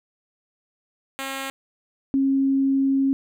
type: tone pair in turn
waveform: 5% pulse / sine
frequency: 270 / 271.2 Hz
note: C#4 / C#4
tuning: -45 / -38 cents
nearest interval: unison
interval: 7 cents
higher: second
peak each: -17 dBFS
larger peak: neither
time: 1.19-1.5 / 2.14-3.13 s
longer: second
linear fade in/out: 0 ms
effects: none